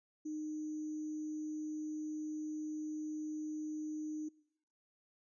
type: tone with sample-and-hold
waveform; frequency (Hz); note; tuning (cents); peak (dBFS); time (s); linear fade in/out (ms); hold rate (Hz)
sine; 307; D#4; -23; -38; 0.25-4.29; 10; 6300
effects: noise-tail reverb RT60 0.8 s tail -23 dB re dry + resampled to 22050 Hz